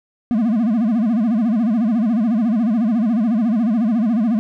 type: tone with vibrato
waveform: triangle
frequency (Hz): 224.9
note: A3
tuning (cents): +38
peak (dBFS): -12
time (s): 0.31-4.39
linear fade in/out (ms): 0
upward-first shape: sine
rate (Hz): 14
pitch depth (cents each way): 170
effects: none